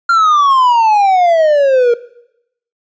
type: exponential sweep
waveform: triangle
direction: down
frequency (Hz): 1396.9 to 466.2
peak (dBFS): -5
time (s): 0.09-1.94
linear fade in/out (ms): 5
effects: noise-tail reverb RT60 0.8 s tail -19 dB re dry + resampled to 16000 Hz